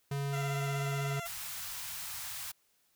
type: tone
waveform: square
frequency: 140.1 Hz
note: C#3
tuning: 19 cents sharp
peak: -33 dBFS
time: 0.11-1.2 s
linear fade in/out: 5 ms
type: tone with vibrato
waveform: 15% pulse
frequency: 684 Hz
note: F5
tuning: 36 cents flat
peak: -32 dBFS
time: 0.32-1.28 s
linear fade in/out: 20 ms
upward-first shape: sine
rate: 16 Hz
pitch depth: 27 cents each way
type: band-stop noise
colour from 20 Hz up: white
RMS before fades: -41 dBFS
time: 1.25-2.52 s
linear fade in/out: 10 ms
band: 150 to 790 Hz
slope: 24 dB/octave
effects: white hiss -72 dBFS RMS until 2.95 s